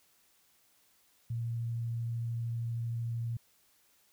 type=tone with vibrato; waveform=sine; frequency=116.54 Hz; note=A#2; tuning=in tune; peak=-32 dBFS; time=1.3-3.37 s; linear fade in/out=5 ms; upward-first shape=triangle; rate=13 Hz; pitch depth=8 cents each way; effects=white hiss -68 dBFS RMS until 4.12 s